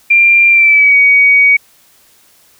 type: tone with pitch glide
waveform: sine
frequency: 2381 to 2250 Hz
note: D7 to C#7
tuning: +23 to +25 cents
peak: -4 dBFS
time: 0.1-1.57 s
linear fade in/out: 10 ms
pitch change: -98 cents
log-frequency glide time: 0.49-0.96 s
effects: white hiss -48 dBFS RMS until 2.59 s